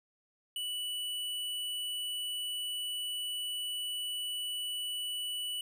square tone, 2960 Hz, F#7, in tune, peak -35 dBFS, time 0.56-5.61 s, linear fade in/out 2 ms, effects none

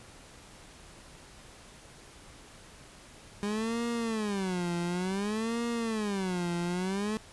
30% pulse tone with vibrato, 201.7 Hz, G3, 50 cents sharp, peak -27 dBFS, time 3.43-7.17 s, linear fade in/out 0 ms, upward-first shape sine, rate 0.56 Hz, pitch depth 270 cents each way, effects pink hiss -52 dBFS RMS until 7.32 s + resampled to 24000 Hz

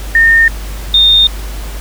sine tone pair in turn, 1826 / 3652 Hz, A#6 / A#7, -36 / -36 cents, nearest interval octave, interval 1200 cents, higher second, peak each -4 dBFS, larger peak neither, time 0.15-0.48 / 0.94-1.27 s, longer neither, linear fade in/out 2 ms, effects added 50 Hz sine -20 dBFS peak until 1.8 s + pink hiss -30 dBFS RMS until 1.8 s

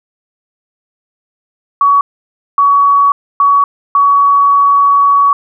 sine tone bursts at uneven times, 1128 Hz, C#6, 30 cents sharp, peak -5 dBFS, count 4, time 1.81-2.01 / 2.58-3.12 / 3.4-3.64 / 3.95-5.33 s, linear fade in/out 2 ms, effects none

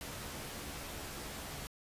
pink noise with comb filter, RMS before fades -44 dBFS, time 0.01-1.67 s, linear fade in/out 0 ms, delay 14 ms, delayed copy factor +0.5, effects resampled to 32000 Hz

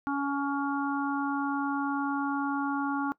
harmonic tone, 280.7 Hz, C#4, 22 cents sharp, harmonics 1 / 3 / 4 / 5, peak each -29 / -34 / -35 / -36 dBFS, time 0.07-3.12 s, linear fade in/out 0 ms, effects noise-tail reverb RT60 0.1 s tail -20 dB re dry

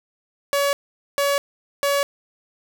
sawtooth tone bursts, 565 Hz, C#5, 33 cents sharp, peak -14 dBFS, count 3, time 0.53-2.03 s, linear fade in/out 0 ms, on 200 ms, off 450 ms, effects 9-bit

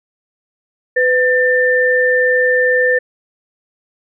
sine tone pair together, 502 / 1788.9 Hz, B4 / A6, +28 / +28 cents, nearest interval octave + minor seventh, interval 2200 cents, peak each -13 dBFS, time 0.96-2.99 s, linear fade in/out 10 ms, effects none

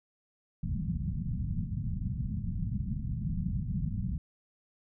white low-pass noise, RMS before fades -33 dBFS, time 0.63-4.18 s, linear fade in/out 2 ms, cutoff 200 Hz, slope 48 dB/octave, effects none

